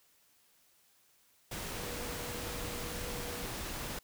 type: tone in noise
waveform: sine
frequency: 483.8 Hz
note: B4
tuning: 36 cents flat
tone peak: -46 dBFS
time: 1.76-3.46 s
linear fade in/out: 5 ms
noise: pink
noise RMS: -40 dBFS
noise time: 1.51-3.99 s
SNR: -9 dB
effects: white hiss -68 dBFS RMS until 4.03 s